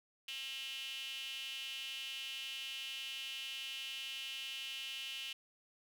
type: tone with high-pass filter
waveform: sawtooth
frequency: 268.9 Hz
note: C4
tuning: 47 cents sharp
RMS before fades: -44 dBFS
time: 0.28-5.33 s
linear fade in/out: 5 ms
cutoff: 2900 Hz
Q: 7.7
effects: none